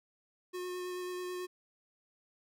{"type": "tone with vibrato", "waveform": "square", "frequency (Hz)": 361.8, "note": "F#4", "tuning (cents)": -39, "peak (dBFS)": -38, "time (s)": [0.53, 1.47], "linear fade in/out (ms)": 20, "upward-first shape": "sine", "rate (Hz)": 9.2, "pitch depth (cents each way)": 10, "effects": []}